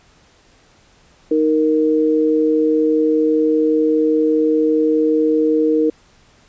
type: tone pair together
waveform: sine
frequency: 311.1 / 466.1 Hz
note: D#4 / A#4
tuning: 0 / 0 cents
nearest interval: perfect fifth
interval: 700 cents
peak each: -15 dBFS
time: 1.31-5.9 s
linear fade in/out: 5 ms
effects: pink hiss -52 dBFS RMS until 6.48 s + resampled to 16000 Hz